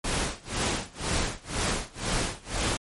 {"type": "noise with tremolo", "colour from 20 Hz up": "pink", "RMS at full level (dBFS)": -26, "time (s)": [0.04, 2.77], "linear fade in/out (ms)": 5, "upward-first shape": "sine", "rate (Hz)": 2, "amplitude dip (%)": 95, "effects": ["MP3 48 kbps"]}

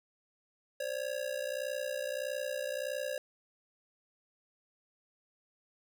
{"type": "ring-modulated tone", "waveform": "square", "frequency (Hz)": 554.4, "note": "C#5", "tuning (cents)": 0, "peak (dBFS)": -32, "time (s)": [0.8, 3.18], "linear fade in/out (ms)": 2, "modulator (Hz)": 30.8, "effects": []}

